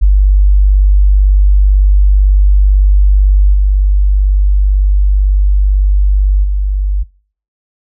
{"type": "tone with level steps", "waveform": "sine", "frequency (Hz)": 49, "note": "G1", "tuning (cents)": 0, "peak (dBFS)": [-3, -5, -9], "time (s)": [0.01, 7.04], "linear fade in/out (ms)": 20, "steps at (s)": [3.53, 6.43], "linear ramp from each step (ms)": 20, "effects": ["noise-tail reverb RT60 0.5 s tail -25 dB re dry"]}